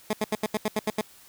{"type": "tone bursts", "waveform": "15% pulse", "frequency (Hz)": 214.1, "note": "A3", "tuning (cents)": -47, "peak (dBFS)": -17, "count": 9, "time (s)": [0.1, 1.013], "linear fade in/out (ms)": 5, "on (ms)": 33, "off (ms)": 77, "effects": ["white hiss -53 dBFS RMS until 1.28 s"]}